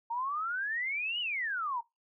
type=exponential two-way sweep; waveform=sine; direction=up then down; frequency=909 to 3000 to 909 Hz; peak=-31 dBFS; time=0.1-1.81 s; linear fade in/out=10 ms; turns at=1.2 s; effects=noise-tail reverb RT60 0.2 s tail -21 dB re dry